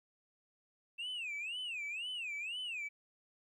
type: tone with vibrato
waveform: sine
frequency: 2637 Hz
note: E7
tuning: in tune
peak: -36 dBFS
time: 0.98-2.89 s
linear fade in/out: 20 ms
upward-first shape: sine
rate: 2 Hz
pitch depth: 240 cents each way
effects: tanh soft clip ceiling -37 dBFS + 13-bit